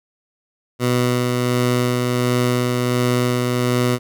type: tone with tremolo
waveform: 15% pulse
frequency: 123.47 Hz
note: B2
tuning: in tune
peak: -9 dBFS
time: 0.79-3.99 s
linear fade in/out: 50 ms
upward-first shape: sine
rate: 1.4 Hz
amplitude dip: 25%
effects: none